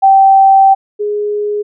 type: tone pair in turn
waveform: sine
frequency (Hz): 777 / 415.7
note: G5 / G#4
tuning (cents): -16 / +2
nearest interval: major seventh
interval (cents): 1082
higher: first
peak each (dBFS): -3 / -13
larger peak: first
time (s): 0.02-0.75 / 0.99-1.63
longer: first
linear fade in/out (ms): 20
effects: none